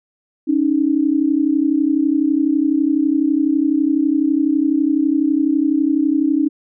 sine tone pair together, 279.1 / 311.1 Hz, C#4 / D#4, +12 / 0 cents, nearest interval major second, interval 188 cents, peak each -16 dBFS, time 0.47-6.49 s, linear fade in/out 20 ms, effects none

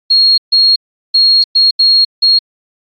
sine tone bursts at uneven times, 4280 Hz, C8, 38 cents sharp, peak -5 dBFS, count 6, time 0.1-0.38 / 0.52-0.76 / 1.14-1.44 / 1.55-1.71 / 1.79-2.05 / 2.22-2.39 s, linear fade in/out 10 ms, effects AAC 48 kbps

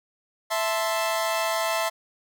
sawtooth chord, A minor, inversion second, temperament equal, 659.3 / 880 / 1046.5 Hz, E5 / A5 / C6, 0 / 0 / 0 cents, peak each -22 / -26 / -26 dBFS, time 0.5-1.9 s, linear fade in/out 20 ms, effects none

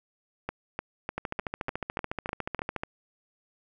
two click trains, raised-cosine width 0.5 ms, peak -16 / -16 dBFS, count 24 / 8, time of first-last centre 1.18-2.835 / 0.49-2.592 s, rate 13.9 / 3.33 Hz, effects none

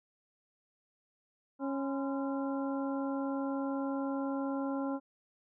harmonic tone with a mistuned harmonic, 274.4 Hz, C#4, 17 cents flat, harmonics 1 / 2 / 3 / 4 / 5, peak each -33 / -39 / -43 / -45 / -47 dBFS, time 1.59-5 s, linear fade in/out 50 ms, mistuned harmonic 4, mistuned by -110 cents, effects none

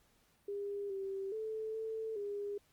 sine tone with pitch steps, 403.8 / 388.8 / 437.9 / 443 / 407.2 Hz, G#4 / G4 / A4 / A4 / G#4, -49 / -14 / -8 / +12 / -34 cents, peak -37 dBFS, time 0.48-2.58 s, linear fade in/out 5 ms, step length 420 ms, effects pink hiss -71 dBFS RMS until 2.72 s + Opus 48 kbps

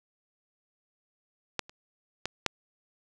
clicks, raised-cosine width 0.2 ms, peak -11 / -30 / -13 / -7 dBFS, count 4, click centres 1.593 / 1.695 / 2.256 / 2.463 s, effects none

